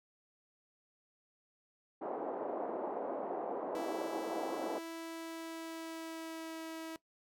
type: band-pass noise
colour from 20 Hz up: white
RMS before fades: -39 dBFS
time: 2.01-4.79 s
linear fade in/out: 10 ms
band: 290 to 770 Hz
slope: 24 dB/octave
type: tone with pitch glide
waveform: sawtooth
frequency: 329.6 to 323.8 Hz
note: E4 to E4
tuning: 0 to -31 cents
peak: -38 dBFS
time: 3.75-6.96 s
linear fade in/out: 0 ms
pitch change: -31 cents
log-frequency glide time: 4.89-6.62 s
effects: noise-tail reverb RT60 0.1 s tail -18 dB re dry